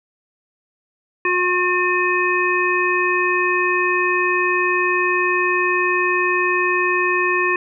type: harmonic tone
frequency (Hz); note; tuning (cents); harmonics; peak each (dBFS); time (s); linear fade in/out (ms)
360; F#4; -47; 1 / 3 / 5 / 7; -21 / -21 / -21 / -21; 1.25-7.56; 2
effects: none